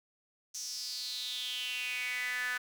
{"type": "tone with high-pass filter sweep", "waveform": "sawtooth", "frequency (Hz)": 249.1, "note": "B3", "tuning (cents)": 15, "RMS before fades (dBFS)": -37, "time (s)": [0.54, 2.58], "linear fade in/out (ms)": 10, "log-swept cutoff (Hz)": [6000, 1600], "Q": 6.6, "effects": []}